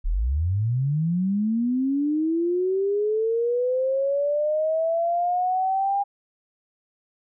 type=linear sweep; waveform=sine; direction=up; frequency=32.56 to 807 Hz; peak=-20 dBFS; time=0.04-6.04 s; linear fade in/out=20 ms; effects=none